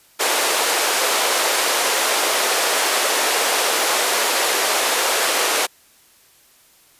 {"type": "band-pass noise", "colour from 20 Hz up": "pink", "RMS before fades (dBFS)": -19, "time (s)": [0.19, 5.67], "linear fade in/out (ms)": 20, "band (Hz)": [430, 13000], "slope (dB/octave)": 24, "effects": ["white hiss -53 dBFS RMS until 6.99 s", "resampled to 32000 Hz"]}